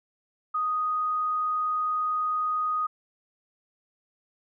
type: tone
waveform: sine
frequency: 1244.5 Hz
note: D#6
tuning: in tune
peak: -24 dBFS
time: 0.54-2.87 s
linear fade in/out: 10 ms
effects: none